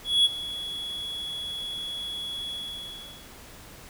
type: tone with ADSR envelope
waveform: triangle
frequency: 3365 Hz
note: G#7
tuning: 22 cents sharp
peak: -14 dBFS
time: 0.04-3.3 s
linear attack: 210 ms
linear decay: 27 ms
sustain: -16 dB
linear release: 800 ms
effects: pink hiss -47 dBFS RMS until 3.89 s